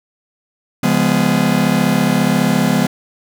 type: chord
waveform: 45% pulse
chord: C# dominant seventh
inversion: none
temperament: just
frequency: 138.59 / 173.24 / 207.9 / 249.5 Hz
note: C#3 / E#3 / G#3 / B3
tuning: 0 / -14 / +2 / +18 cents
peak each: -22 / -17 / -17 / -17 dBFS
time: 0.83-2.87 s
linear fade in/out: 5 ms
effects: none